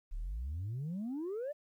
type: exponential sweep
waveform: sine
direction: up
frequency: 32.75 to 614 Hz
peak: -34 dBFS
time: 0.11-1.53 s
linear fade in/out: 20 ms
effects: tanh soft clip ceiling -34 dBFS + 12-bit